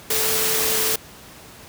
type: tone in noise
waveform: sine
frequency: 440 Hz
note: A4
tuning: in tune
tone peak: -28 dBFS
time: 0.1-0.96 s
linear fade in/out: 5 ms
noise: white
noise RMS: -21 dBFS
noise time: 0.1-0.96 s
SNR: -10 dB
effects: pink hiss -43 dBFS RMS until 1.68 s + high-pass 60 Hz 12 dB/octave